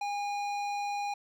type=tone with hard clipping; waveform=sine; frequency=815 Hz; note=G#5; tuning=33 cents flat; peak=-33 dBFS; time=0.01-1.14 s; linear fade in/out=5 ms; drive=13 dB; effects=none